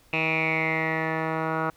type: tone with low-pass filter sweep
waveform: 10% pulse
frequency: 160 Hz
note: D#3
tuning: 49 cents sharp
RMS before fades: -26 dBFS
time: 0.13-1.7 s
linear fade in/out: 2 ms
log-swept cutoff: 2600 to 1400 Hz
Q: 9.4
effects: pink hiss -59 dBFS RMS until 1.76 s